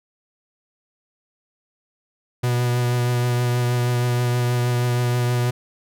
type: tone with vibrato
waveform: 45% pulse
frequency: 122.3 Hz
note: B2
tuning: 16 cents flat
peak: -18 dBFS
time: 2.43-5.51 s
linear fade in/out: 10 ms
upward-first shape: triangle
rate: 6.3 Hz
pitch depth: 19 cents each way
effects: none